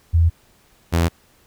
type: tone pair in turn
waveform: sine / sawtooth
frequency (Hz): 83.2 / 84.12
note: E2 / E2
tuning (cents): +17 / +36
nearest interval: unison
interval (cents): 19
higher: second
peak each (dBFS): -11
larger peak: neither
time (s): 0.13-0.3 / 0.92-1.09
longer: neither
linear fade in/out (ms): 20
effects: pink hiss -56 dBFS RMS until 1.46 s